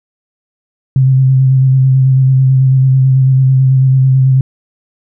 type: tone with vibrato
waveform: sine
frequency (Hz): 131.9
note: C3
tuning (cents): +14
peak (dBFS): -5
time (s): 0.96-4.41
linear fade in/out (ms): 2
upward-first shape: square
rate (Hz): 9.1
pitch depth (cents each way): 18
effects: none